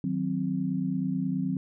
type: chord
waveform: sine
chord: C diminished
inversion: first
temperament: equal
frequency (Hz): 155.56 / 185 / 261.6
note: Eb3 / Gb3 / C4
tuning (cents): 0 / 0 / 0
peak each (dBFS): -33 / -29 / -30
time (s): 0.04-1.57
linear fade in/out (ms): 2
effects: none